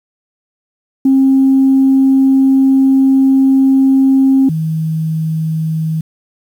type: tone pair in turn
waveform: sine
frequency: 267.8 / 159.23 Hz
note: C4 / D#3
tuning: +40 / +40 cents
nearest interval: major sixth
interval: 900 cents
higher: first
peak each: -5 / -13 dBFS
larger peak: first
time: 1.05-4.49 / 4.49-6.01 s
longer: first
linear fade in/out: 5 ms
effects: tanh soft clip ceiling -2 dBFS + 7-bit